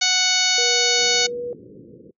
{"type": "harmonic tone", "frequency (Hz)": 740, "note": "F#5", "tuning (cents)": 0, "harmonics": [1, 2, 3, 4, 5, 6, 7, 8, 9], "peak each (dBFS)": [-30, -28, -24, -26, -23, -21, -28, -25, -26], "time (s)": [0.01, 1.27], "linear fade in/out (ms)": 10}
{"type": "tone with pitch glide", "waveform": "sine", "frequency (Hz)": [479.9, 484.6], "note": ["B4", "B4"], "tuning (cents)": [-50, -33], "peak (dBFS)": -25, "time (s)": [0.58, 1.53], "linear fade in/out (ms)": 2, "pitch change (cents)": 17, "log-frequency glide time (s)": [1.11, 1.4]}
{"type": "low-pass noise", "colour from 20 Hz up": "pink", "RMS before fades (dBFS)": -38, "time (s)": [0.97, 2.11], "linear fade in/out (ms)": 10, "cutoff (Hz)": 510, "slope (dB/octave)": 96}
{"effects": ["noise-tail reverb RT60 0.1 s tail -24 dB re dry", "high-pass 200 Hz 12 dB/octave"]}